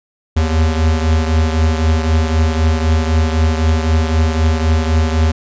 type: beating tone pair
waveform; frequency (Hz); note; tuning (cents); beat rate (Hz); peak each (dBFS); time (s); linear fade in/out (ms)
square; 78.6 / 82.5; D#2 / E2; +18 / +2; 3.9; -13 / -19; 0.36-5.32; 10
effects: resampled to 16000 Hz